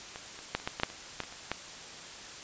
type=clicks; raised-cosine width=0.3 ms; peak=-24 / -29 / -12 / -29 / -15 / -17 / -9 / -29 / -16 / -26 / -30 / -14 dBFS; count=12; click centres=0.159 / 0.39 / 0.55 / 0.6 / 0.675 / 0.799 / 0.834 / 0.901 / 1.203 / 1.236 / 1.325 / 1.516 s; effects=white hiss -45 dBFS RMS until 2.43 s + resampled to 16000 Hz